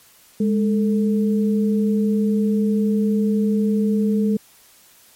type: tone pair together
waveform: sine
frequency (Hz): 207.7 / 443.9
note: G#3 / A4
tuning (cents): 0 / +15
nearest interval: octave + minor second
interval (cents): 1315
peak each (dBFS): -16 / -24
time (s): 0.4-4.37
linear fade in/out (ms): 5
effects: white hiss -51 dBFS RMS until 5.15 s + MP3 64 kbps

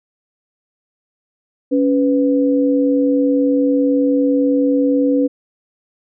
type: tone pair together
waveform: sine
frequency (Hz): 279 / 497.1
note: C#4 / B4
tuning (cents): +11 / +11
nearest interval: minor seventh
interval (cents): 1000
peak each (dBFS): -13 / -17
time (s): 1.71-5.28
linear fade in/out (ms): 20
effects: none

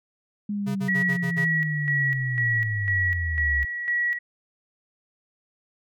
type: linear sweep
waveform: sine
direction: down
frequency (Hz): 207.7 to 65.41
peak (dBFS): -25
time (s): 0.49-3.65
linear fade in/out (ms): 5
type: tone bursts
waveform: square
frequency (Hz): 137.1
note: C#3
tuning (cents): -19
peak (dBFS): -29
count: 6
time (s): 0.66-1.456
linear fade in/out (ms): 20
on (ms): 96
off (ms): 44
type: tone with tremolo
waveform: sine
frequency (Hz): 1925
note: B6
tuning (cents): -45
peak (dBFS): -21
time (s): 0.88-4.19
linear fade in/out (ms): 10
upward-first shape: square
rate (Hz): 2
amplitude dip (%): 55
effects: none

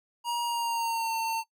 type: tone with pitch glide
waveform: square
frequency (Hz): 949 to 903.5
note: A#5 to A5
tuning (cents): +31 to +46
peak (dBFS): -28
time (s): 0.24-1.44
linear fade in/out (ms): 50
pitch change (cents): -85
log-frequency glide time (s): 0.43-1.14
effects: noise-tail reverb RT60 0.1 s tail -20 dB re dry

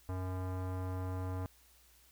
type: tone with low-pass filter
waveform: square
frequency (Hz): 92.5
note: F#2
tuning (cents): 0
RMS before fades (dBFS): -38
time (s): 0.09-1.46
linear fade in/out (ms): 0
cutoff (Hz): 1100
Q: 1.5
effects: added 60 Hz sine -67 dBFS peak until 2.11 s + white hiss -65 dBFS RMS until 2.11 s

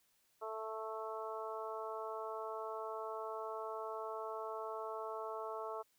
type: harmonic tone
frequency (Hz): 220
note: A3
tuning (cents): 0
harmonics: 2 / 3 / 4 / 5 / 6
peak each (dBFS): -45 / -46 / -48 / -47 / -49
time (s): 0.41-5.83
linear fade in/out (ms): 20
effects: white hiss -75 dBFS RMS until 5.98 s

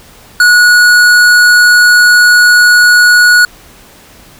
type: tone with hard clipping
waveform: sine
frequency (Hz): 1459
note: F#6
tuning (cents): -25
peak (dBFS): -4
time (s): 0.4-3.45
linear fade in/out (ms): 2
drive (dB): 14
effects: pink hiss -38 dBFS RMS until 4.39 s

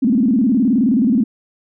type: tone with vibrato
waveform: sine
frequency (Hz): 240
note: B3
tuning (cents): -49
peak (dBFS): -11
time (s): 0.02-1.24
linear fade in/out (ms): 10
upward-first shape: square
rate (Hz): 19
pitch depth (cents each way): 190
effects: none

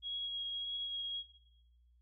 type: tone with vibrato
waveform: sine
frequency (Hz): 3302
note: G#7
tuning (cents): -11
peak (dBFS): -37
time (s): 0.02-1.24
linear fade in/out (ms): 50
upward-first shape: triangle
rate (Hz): 1.7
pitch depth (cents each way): 11
effects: noise-tail reverb RT60 1.0 s tail -17 dB re dry + added 60 Hz sine -64 dBFS peak until 2.01 s

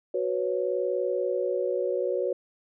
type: chord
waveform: sine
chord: F# suspended fourth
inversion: none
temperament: equal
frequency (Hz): 370 / 493.9 / 554.4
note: F#4 / B4 / C#5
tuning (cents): 0 / 0 / 0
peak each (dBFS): -29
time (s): 0.14-2.33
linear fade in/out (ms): 5
effects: none

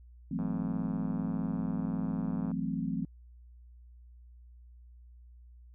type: chord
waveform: sine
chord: F# half-diminished seventh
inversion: third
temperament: equal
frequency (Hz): 164.81 / 185 / 220 / 261.6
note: E3 / F#3 / A3 / C4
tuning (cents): 0 / 0 / 0 / 0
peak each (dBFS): -36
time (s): 0.31-3.05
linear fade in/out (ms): 5
type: click train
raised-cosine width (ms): 1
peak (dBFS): -32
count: 222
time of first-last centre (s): 0.39-2.515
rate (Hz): 104
effects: added 60 Hz sine -51 dBFS peak until 5.74 s

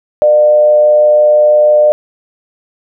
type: tone with frequency modulation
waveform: sine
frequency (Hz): 601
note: D5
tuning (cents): +40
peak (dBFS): -4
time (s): 0.22-1.92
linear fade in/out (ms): 0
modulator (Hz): 125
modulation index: 0.26
effects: none

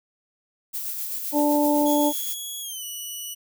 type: noise with tremolo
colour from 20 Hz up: violet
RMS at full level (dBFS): -29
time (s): 0.73-2.35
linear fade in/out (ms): 20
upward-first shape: sine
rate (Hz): 7.8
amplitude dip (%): 35
type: harmonic tone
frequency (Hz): 293.7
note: D4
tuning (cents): 0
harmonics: 1 / 2 / 3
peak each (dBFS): -20 / -23 / -25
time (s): 1.32-2.13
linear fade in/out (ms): 50
type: tone with pitch glide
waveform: 10% pulse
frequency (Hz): 3347 to 2948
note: G#7 to F#7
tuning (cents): +13 to -7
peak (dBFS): -24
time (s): 1.85-3.35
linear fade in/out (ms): 20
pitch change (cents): -220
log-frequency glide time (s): 2.61-2.84
effects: none

